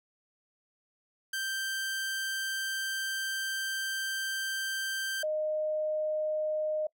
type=tone pair in turn; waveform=sawtooth / sine; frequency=1568 / 616.2 Hz; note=G6 / D#5; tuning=0 / -17 cents; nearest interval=octave + major third; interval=1617 cents; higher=first; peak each=-28 dBFS; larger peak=neither; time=1.33-5.23 / 5.23-6.87 s; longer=first; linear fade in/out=5 ms; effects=noise-tail reverb RT60 0.1 s tail -23 dB re dry